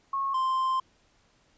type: tone pair in turn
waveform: sine / triangle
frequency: 1092 / 1045.8 Hz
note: C#6 / C6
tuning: -26 / -1 cents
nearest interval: minor second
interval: 75 cents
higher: first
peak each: -26 / -22 dBFS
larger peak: second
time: 0.13-0.34 / 0.34-0.8 s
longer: second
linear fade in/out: 5 ms
effects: pink hiss -65 dBFS RMS until 1.57 s + resampled to 16000 Hz